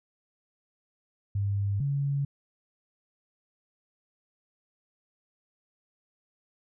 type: tone pair in turn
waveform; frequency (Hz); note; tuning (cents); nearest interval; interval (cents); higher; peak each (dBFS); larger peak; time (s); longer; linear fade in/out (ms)
sine; 100 / 140.49; G2 / C#3; +35 / +24; tritone; 589; second; -25; neither; 1.35-1.8 / 1.8-2.25; neither; 5
effects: none